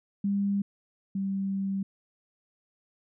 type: tone pair in turn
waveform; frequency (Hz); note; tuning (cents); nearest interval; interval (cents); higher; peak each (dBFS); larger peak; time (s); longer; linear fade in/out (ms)
sine; 200 / 194.87; G3 / G3; +35 / -10; unison; 45; first; -24 / -27; first; 0.24-0.62 / 1.15-1.83; second; 5
effects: none